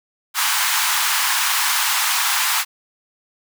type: high-pass noise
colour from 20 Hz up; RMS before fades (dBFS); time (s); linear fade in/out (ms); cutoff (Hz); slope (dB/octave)
pink; -19; 0.34-2.65; 50; 870; 48
effects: none